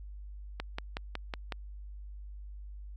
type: click train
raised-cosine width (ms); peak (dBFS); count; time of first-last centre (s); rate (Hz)
0.3; -19; 6; 0.6-1.523; 5.42
effects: added 50 Hz sine -42 dBFS peak until 2.96 s